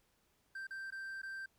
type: tone with dropouts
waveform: triangle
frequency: 1568 Hz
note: G6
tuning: in tune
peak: -40 dBFS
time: 0.55-1.46 s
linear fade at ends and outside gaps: 5 ms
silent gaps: 0.67-0.707 / 0.905-0.922 / 1.218-1.231 s
effects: pink hiss -75 dBFS RMS until 1.58 s